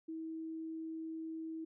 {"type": "tone", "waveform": "sine", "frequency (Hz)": 322.1, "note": "E4", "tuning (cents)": -40, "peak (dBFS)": -40, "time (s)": [0.08, 1.65], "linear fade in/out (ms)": 10, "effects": []}